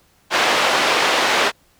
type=band-pass noise; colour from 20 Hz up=pink; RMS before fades=-17 dBFS; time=0.3-1.52 s; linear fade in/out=50 ms; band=540 to 4000 Hz; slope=12 dB/octave; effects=pink hiss -57 dBFS RMS until 1.79 s